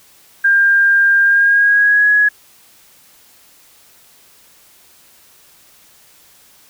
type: tone with pitch glide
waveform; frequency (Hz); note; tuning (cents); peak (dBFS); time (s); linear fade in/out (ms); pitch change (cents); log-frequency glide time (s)
sine; 1600 to 1677.6; G6 to G#6; +35 to +17; -8; 0.44-2.29; 10; +82; 1.23-2.09
effects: white hiss -48 dBFS RMS until 6.69 s